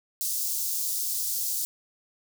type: high-pass noise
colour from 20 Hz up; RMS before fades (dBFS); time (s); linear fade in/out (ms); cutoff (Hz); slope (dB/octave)
white; -29; 0.21-1.65; 0; 4900; 24
effects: none